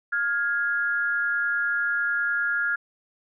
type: tone pair together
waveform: sine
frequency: 1410.6 / 1661.2 Hz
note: F6 / G#6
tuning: +17 / 0 cents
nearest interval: minor third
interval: 283 cents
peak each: -24 / -26 dBFS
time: 0.12-2.76 s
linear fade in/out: 10 ms
effects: none